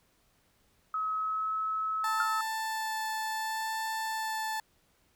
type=tone with pitch glide; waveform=sine; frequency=1280 to 1293.4 Hz; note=D#6 to E6; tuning=+49 to -33 cents; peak=-29 dBFS; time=0.94-2.41 s; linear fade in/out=2 ms; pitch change=+18 cents; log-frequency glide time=1.14-1.55 s
type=tone with vibrato; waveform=30% pulse; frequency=881 Hz; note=A5; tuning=2 cents sharp; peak=-29 dBFS; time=2.04-4.6 s; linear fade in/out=2 ms; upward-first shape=sine; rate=0.68 Hz; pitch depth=8 cents each way
type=tone with exponential decay; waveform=sine; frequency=1400 Hz; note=F6; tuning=4 cents sharp; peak=-24 dBFS; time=2.2-2.32 s; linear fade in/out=2 ms; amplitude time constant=26 ms
effects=pink hiss -69 dBFS RMS until 5.15 s